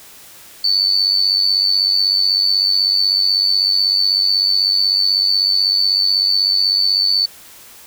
sine tone with amplitude modulation, 4503 Hz, C#8, 26 cents sharp, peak -9 dBFS, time 0.64-7.26 s, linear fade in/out 5 ms, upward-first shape sine, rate 96.1 Hz, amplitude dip 70%, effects white hiss -41 dBFS RMS until 7.86 s

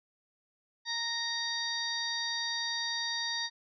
harmonic tone with a mistuned harmonic, 930 Hz, A#5, 4 cents flat, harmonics 1 / 2 / 4 / 5 / 6, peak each -42 / -37 / -36 / -36 / -44 dBFS, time 0.85-3.5 s, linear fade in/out 50 ms, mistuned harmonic 6, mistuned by +51 cents, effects none

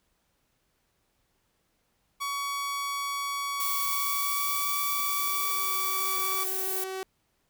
sawtooth tone with pitch glide, 1125 to 1148.6 Hz, C#6 to D6, +25 to -39 cents, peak -26 dBFS, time 2.2-6.45 s, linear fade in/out 20 ms, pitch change +36 cents, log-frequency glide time 3.82-4.73 s
sawtooth tone with exponential growth, 379.1 Hz, F#4, 42 cents sharp, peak -28 dBFS, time 3.58-7.03 s, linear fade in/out 1 ms, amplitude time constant 750 ms
violet noise, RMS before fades -31 dBFS, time 3.6-6.84 s, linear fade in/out 2 ms
effects pink hiss -73 dBFS RMS until 7.49 s

